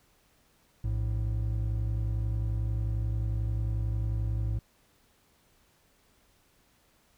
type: tone pair together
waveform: triangle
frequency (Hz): 57.69 / 108.9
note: A#1 / A2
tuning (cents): -17 / -17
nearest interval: major seventh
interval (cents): 1100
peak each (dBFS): -28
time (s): 0.84-4.59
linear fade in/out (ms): 5
effects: pink hiss -66 dBFS RMS until 7.17 s